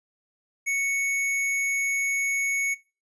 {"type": "tone", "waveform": "square", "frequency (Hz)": 2217, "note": "C#7", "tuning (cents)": 0, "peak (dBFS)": -24, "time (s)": [0.66, 2.75], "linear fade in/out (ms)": 20, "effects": ["noise-tail reverb RT60 0.3 s tail -20 dB re dry", "resampled to 24000 Hz"]}